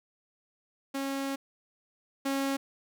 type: tone pair in turn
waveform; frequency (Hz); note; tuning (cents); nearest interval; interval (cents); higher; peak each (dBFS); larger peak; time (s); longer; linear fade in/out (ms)
sawtooth; 273.5 / 273.5; C#4 / C#4; -23 / -23; unison; 0; neither; -27 / -24; second; 0.94-1.36 / 2.25-2.57; first; 10
effects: none